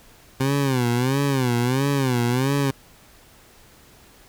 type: tone with vibrato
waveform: 20% pulse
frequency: 130 Hz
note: C3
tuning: 11 cents flat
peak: -14 dBFS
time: 0.4-2.71 s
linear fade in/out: 5 ms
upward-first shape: sine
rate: 1.5 Hz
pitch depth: 150 cents each way
effects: pink hiss -51 dBFS RMS until 4.28 s